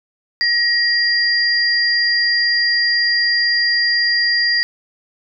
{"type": "tone pair together", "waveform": "sine", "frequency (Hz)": [1895, 4794], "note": ["A#6", "D8"], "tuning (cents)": [28, 35], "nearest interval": "octave + major third", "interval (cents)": 1607, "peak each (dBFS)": -16, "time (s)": [0.41, 4.63], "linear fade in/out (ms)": 0, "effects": []}